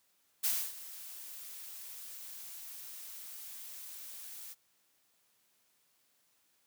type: noise with ADSR envelope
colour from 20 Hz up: blue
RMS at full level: -30 dBFS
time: 0.43-4.55 s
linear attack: 19 ms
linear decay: 270 ms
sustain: -17 dB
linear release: 34 ms
effects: white hiss -73 dBFS RMS until 6.66 s + high-pass 100 Hz 12 dB/octave